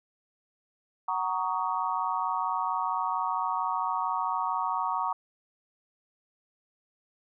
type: chord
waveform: sine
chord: D# minor seventh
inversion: first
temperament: just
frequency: 746.7 / 933.4 / 1120.1 / 1244.5 Hz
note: F#5 / A#5 / C#6 / D#6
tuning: +16 / +2 / +18 / 0 cents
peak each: -34 / -30 / -31 / -36 dBFS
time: 1.08-5.13 s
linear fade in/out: 5 ms
effects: none